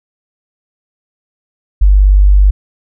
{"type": "tone", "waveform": "sine", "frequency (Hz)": 49, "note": "G1", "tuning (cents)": 0, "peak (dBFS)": -3, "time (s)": [1.81, 2.51], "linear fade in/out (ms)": 10, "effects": []}